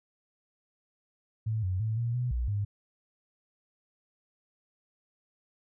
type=tone with pitch steps; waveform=sine; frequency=110.2 / 92.4 / 110.2 / 117.7 / 123.6 / 60.3 / 102.2 Hz; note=A2 / F#2 / A2 / A#2 / B2 / B1 / G#2; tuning=+3 / -2 / +3 / +17 / +2 / -41 / -27 cents; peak=-27 dBFS; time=1.46-2.65 s; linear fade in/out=10 ms; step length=170 ms; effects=none